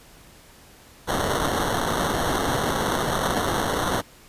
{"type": "noise with sample-and-hold", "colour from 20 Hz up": "white", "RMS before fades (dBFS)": -24, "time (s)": [1.07, 4.02], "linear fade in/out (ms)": 20, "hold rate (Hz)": 2450, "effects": ["pink hiss -50 dBFS RMS until 4.28 s", "resampled to 32000 Hz"]}